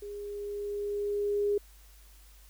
sine tone with level ramp, 409.5 Hz, G#4, 24 cents flat, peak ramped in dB -38 to -24 dBFS, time 0.02-1.58 s, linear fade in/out 5 ms, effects added 50 Hz sine -53 dBFS peak until 2.49 s + white hiss -60 dBFS RMS until 2.49 s

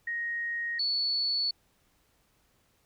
sine tone pair in turn, 1873 / 4434 Hz, A#6 / C#8, +8 / 0 cents, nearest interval octave + minor third, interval 1492 cents, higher second, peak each -30 / -26 dBFS, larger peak second, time 0.07-0.79 / 0.79-1.51 s, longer neither, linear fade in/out 5 ms, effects pink hiss -69 dBFS RMS until 2.85 s

